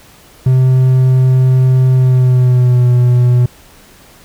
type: tone with pitch glide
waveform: triangle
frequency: 129.3 to 123.18 Hz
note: C3 to B2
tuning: -20 to -4 cents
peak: -4 dBFS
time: 0.46-3.46 s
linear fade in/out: 5 ms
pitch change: -84 cents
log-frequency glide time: 1.92-2.88 s
effects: pink hiss -42 dBFS RMS until 4.24 s